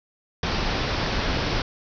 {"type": "low-pass noise", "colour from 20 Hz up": "pink", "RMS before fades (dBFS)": -25, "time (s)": [0.43, 1.62], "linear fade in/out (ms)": 2, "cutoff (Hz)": 5600, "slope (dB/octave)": 96, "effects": []}